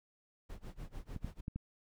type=noise with tremolo; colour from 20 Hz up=brown; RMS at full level=-43 dBFS; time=0.49-1.41 s; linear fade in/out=10 ms; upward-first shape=sine; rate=6.7 Hz; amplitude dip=95%
type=clicks; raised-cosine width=5 ms; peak=-27 dBFS; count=4; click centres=1.163 / 1.246 / 1.481 / 1.56 s
effects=none